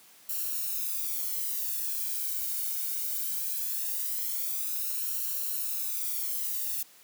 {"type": "noise with flanger", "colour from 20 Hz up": "violet", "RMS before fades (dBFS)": -32, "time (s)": [0.29, 6.83], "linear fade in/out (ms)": 5, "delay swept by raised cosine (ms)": [0.71, 1.36], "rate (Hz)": 0.2, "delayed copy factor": 0.95, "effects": ["white hiss -56 dBFS RMS until 7.03 s", "high-pass 150 Hz 12 dB/octave"]}